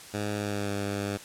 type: tone with pitch glide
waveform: 10% pulse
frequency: 103.83 to 100.7 Hz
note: G#2 to G2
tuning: 0 to +47 cents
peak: -21 dBFS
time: 0.13-1.18 s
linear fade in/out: 20 ms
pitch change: -53 cents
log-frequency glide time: 0.36-0.71 s
effects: white hiss -46 dBFS RMS until 1.24 s + low-pass 10000 Hz 12 dB/octave